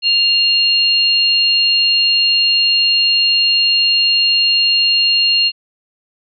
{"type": "tone pair together", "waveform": "sine", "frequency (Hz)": [2794, 4258], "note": ["F7", "C8"], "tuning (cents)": [0, 30], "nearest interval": "perfect fifth", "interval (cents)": 730, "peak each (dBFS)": -13, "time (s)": [0.02, 5.52], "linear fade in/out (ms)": 50, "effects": []}